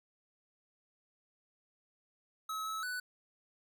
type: tone with pitch steps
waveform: square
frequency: 1287 / 1299 / 1490 Hz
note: E6 / E6 / F#6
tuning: -42 / -26 / +12 cents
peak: -37 dBFS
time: 2.49-3 s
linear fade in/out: 5 ms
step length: 170 ms
effects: none